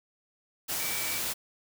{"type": "tone in noise", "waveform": "sine", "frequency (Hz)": 2303, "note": "D7", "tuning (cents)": -34, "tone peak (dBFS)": -38, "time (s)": [0.79, 1.2], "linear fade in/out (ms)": 20, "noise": "white", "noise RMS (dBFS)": -32, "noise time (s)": [0.68, 1.34], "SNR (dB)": -9, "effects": []}